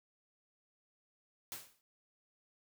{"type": "noise with exponential decay", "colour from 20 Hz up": "white", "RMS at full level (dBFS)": -41, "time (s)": [1.52, 1.81], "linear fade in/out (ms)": 0, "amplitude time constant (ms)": 62, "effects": []}